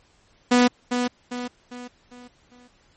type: tone with echo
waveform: sawtooth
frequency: 246 Hz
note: B3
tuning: 7 cents flat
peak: -10 dBFS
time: 0.51-0.68 s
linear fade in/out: 10 ms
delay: 400 ms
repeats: 5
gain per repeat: -7 dB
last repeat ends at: 2.68 s
effects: pink hiss -60 dBFS RMS until 2.96 s + MP3 32 kbps